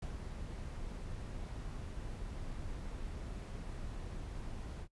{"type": "noise with ADSR envelope", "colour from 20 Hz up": "brown", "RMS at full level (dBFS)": -40, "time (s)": [0.02, 4.88], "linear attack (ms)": 5, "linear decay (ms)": 100, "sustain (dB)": -3, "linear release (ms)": 67, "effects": ["noise-tail reverb RT60 0.1 s tail -21 dB re dry", "resampled to 24000 Hz"]}